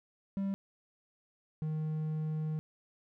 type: tone pair in turn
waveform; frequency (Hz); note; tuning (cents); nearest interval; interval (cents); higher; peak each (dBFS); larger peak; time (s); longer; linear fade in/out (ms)
triangle; 196 / 155.57; G3 / D#3; 0 / 0; major third; 400; first; -29 / -30; first; 0.37-0.54 / 1.62-2.59; second; 0
effects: none